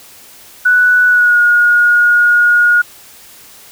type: tone with pitch glide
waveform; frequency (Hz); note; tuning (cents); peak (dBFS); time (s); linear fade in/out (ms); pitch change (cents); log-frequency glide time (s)
sine; 1480 to 1438.7; F#6 to F#6; 0 to -49; -6; 0.65-2.82; 10; -49; 1.07-1.4
effects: white hiss -39 dBFS RMS until 3.71 s